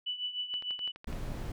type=tone with tremolo; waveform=sine; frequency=2971 Hz; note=F#7; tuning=6 cents sharp; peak=-30 dBFS; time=0.06-0.92 s; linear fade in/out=10 ms; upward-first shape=triangle; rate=6.6 Hz; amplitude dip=80%
type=click train; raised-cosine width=0.3 ms; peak=-31 dBFS; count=8; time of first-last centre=0.54-1.128 s; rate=11.9 Hz
type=noise; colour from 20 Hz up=brown; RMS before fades=-37 dBFS; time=1.07-1.52 s; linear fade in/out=5 ms
effects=none